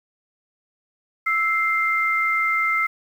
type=tone pair together; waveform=sine; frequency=1318.5 / 2093 Hz; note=E6 / C7; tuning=0 / 0 cents; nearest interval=minor sixth; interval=800 cents; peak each=-22 / -20 dBFS; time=1.26-2.87 s; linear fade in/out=10 ms; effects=8-bit